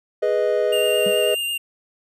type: chord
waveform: triangle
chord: G# minor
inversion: none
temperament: equal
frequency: 415.3 / 493.9 / 622.3 Hz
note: G#4 / B4 / D#5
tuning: 0 / 0 / 0 cents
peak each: -20 / -20 / -19 dBFS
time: 0.22-1.35 s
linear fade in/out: 10 ms
type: tone with vibrato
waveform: square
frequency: 2803 Hz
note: F7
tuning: 6 cents sharp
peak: -23 dBFS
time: 0.72-1.58 s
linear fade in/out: 10 ms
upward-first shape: sine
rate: 9.2 Hz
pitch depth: 17 cents each way
type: tone with exponential decay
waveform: triangle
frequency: 196 Hz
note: G3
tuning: in tune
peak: -21 dBFS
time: 1.06-1.18 s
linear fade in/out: 5 ms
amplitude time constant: 24 ms
effects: none